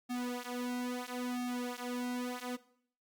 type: tone with flanger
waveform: sawtooth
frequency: 246.9 Hz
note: B3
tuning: in tune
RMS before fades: -38 dBFS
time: 0.09-2.57 s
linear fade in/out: 20 ms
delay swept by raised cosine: 2 to 5.8 ms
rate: 0.75 Hz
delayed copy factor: -1
effects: noise-tail reverb RT60 0.6 s tail -18 dB re dry + Opus 48 kbps